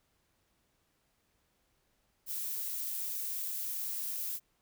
violet noise, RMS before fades -37 dBFS, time 2.26-4.4 s, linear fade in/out 50 ms, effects pink hiss -75 dBFS RMS until 4.61 s

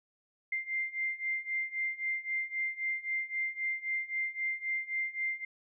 sine beating tone pair, 2093 / 2096.8 Hz, C7 / C7, 0 / +3 cents, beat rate 3.8 Hz, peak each -36 / -34 dBFS, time 0.52-5.45 s, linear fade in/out 5 ms, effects none

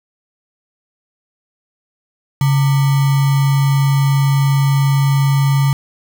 sine tone with sample-and-hold, 138.59 Hz, C#3, in tune, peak -10 dBFS, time 2.41-5.73 s, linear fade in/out 2 ms, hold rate 1050 Hz, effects none

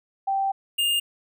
sine / square tone pair in turn, 781 / 2822 Hz, G5 / F7, -7 / +17 cents, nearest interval octave + minor seventh, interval 2224 cents, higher second, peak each -21 / -21 dBFS, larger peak neither, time 0.27-0.52 / 0.78-1 s, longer first, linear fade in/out 10 ms, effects none

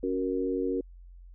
sine chord, F# major, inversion second, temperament equal, 277.2 / 370 / 466.2 Hz, C#4 / F#4 / A#4, 0 / 0 / 0 cents, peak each -31 dBFS, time 0.03-0.81 s, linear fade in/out 5 ms, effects added 44 Hz sine -46 dBFS peak until 1.34 s

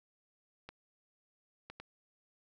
clicks, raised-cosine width 0.3 ms, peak -30 dBFS, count 3, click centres 0.69 / 1.7 / 1.8 s, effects none

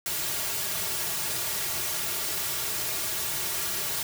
white noise with comb filter, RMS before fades -30 dBFS, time 0.06-4.03 s, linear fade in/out 2 ms, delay 3.9 ms, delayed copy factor -1, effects none

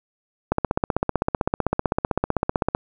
click train, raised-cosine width 1 ms, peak -5 dBFS, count 36, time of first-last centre 0.52-2.749 s, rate 15.7 Hz, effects none

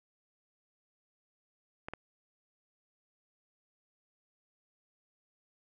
clicks, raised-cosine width 0.5 ms, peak -24 dBFS, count 2, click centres 1.885 / 1.936 s, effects none

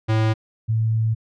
square / sine tone pair in turn, 110.2 / 111.48 Hz, A2 / A2, +3 / +23 cents, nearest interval unison, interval 20 cents, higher second, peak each -17 dBFS, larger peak neither, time 0.08-0.34 / 0.68-1.15 s, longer second, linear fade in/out 20 ms, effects low-pass 4000 Hz 12 dB/octave

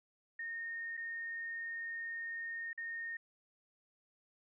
sine tone with dropouts, 1841 Hz, A#6, 22 cents flat, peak -39 dBFS, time 0.39-3.17 s, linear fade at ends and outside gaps 5 ms, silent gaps 0.97-0.974 / 2.731-2.776 s, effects none

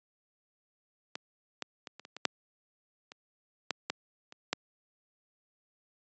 clicks, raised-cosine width 0.2 ms, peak -19 / -17 / -24 / -29 / -29 / -24 / -7 / -29 / -12 / -13 / -30 / -11 dBFS, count 12, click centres 1.155 / 1.623 / 1.872 / 1.996 / 2.051 / 2.166 / 2.253 / 3.119 / 3.707 / 3.9 / 4.324 / 4.53 s, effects high-pass 200 Hz 12 dB/octave + resampled to 16000 Hz

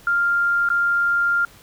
sine tone with dropouts, 1396.9 Hz, F6, in tune, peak -16 dBFS, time 0.07-1.45 s, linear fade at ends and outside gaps 2 ms, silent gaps 0.689-0.701 s, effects pink hiss -48 dBFS RMS until 1.62 s

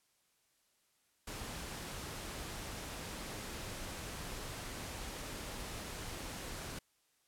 pink noise, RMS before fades -44 dBFS, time 1.27-6.79 s, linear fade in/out 5 ms, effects white hiss -75 dBFS RMS until 7.27 s + low-pass 12000 Hz 12 dB/octave

